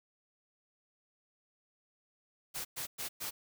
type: noise bursts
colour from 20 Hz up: white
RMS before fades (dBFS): -39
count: 4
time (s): 2.54-3.31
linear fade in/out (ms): 20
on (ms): 110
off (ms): 110
effects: none